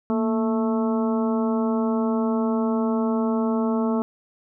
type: harmonic tone with a mistuned harmonic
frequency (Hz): 220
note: A3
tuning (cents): 0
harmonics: 1 / 2 / 3 / 4 / 5 / 6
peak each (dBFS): -21 / -27 / -31 / -33 / -35 / -37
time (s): 0.1-4.02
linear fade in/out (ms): 0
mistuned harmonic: 1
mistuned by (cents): +82
effects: none